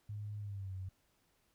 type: tone with pitch glide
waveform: sine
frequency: 104.3 to 94 Hz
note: G#2 to F#2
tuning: +8 to +28 cents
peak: -40 dBFS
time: 0.09-0.89 s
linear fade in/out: 5 ms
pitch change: -180 cents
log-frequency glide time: 0.39-0.74 s
effects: pink hiss -75 dBFS RMS until 1.54 s